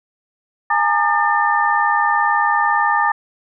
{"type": "tone cluster", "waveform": "sine", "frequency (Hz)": [831, 911, 1211, 1791], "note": ["G#5", "A#5", "D#6", "A6"], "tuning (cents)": [1, -40, -47, 30], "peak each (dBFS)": -19, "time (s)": [0.7, 3.12], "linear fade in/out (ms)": 5, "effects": []}